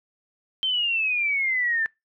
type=exponential sweep; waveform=sine; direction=down; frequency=3136 to 1760 Hz; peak=-21 dBFS; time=0.63-1.86 s; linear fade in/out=0 ms; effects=noise-tail reverb RT60 0.2 s tail -25 dB re dry